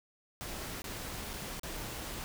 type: noise with dropouts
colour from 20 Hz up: pink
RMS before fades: -41 dBFS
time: 0.41-2.24 s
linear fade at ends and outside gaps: 0 ms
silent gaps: 0.819-0.842 / 1.333-1.337 / 1.596-1.633 s
effects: none